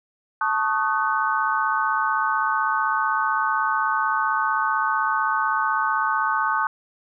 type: chord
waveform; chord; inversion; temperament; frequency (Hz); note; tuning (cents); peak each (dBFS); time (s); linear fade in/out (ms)
sine; D# half-diminished seventh; second; equal with one note detuned; 880 / 1108.7 / 1244.5 / 1509.3; A5 / C#6 / D#6 / F#6; 0 / 0 / 0 / +34; -25; 0.41-6.67; 2
effects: none